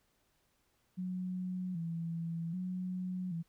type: tone with vibrato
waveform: sine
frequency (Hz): 174.61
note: F3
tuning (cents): 0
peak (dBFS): -35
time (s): 0.97-3.43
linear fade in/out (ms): 20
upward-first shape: square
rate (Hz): 0.64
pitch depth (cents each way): 83
effects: pink hiss -75 dBFS RMS until 3.48 s